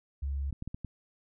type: tone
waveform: sine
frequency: 69.3 Hz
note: C#2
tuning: in tune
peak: -30 dBFS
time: 0.22-0.51 s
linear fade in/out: 10 ms
type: clicks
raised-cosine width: 5 ms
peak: -25 dBFS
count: 5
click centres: 0.527 / 0.624 / 0.676 / 0.745 / 0.847 s
effects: none